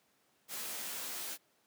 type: noise with comb filter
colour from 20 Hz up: white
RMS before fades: -41 dBFS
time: 0.48-1.38 s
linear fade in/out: 50 ms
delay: 15 ms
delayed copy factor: -0.75
effects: pink hiss -72 dBFS RMS until 1.66 s + high-pass 200 Hz 12 dB/octave